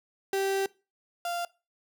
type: tone pair in turn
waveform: 35% pulse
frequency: 389.6 / 694.2 Hz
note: G4 / F5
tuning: -11 / -11 cents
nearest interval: minor seventh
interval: 1000 cents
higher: second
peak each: -24 / -28 dBFS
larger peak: first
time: 0.33-0.66 / 1.25-1.45 s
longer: first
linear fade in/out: 2 ms
effects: noise-tail reverb RT60 0.3 s tail -22 dB re dry